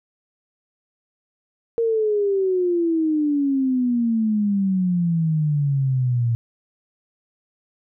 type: exponential sweep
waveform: sine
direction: down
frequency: 466.2 to 115.2 Hz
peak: -17 dBFS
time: 1.78-6.35 s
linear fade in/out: 0 ms
effects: none